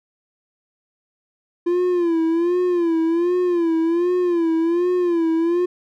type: tone with vibrato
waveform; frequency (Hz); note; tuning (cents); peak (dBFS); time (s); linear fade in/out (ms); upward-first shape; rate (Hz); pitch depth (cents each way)
triangle; 342.6; F4; -33; -14; 1.66-5.66; 10; sine; 1.3; 93
effects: none